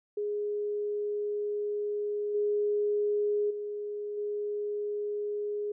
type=tone with level steps; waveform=sine; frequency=414.9 Hz; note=G#4; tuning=2 cents flat; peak=-29 / -25 / -33 / -30 dBFS; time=0.17-5.72 s; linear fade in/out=5 ms; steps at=2.34 / 3.5 / 4.17 s; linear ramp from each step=10 ms; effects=none